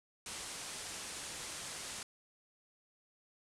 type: low-pass noise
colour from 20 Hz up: white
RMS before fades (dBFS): -45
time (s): 0.26-2.03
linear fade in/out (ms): 2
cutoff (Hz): 10000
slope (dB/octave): 48
effects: none